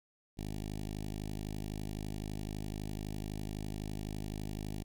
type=tone with notch filter; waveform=10% pulse; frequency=51.91 Hz; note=G#1; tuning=in tune; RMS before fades=-40 dBFS; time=0.37-4.84 s; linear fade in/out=20 ms; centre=1300 Hz; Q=0.58; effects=none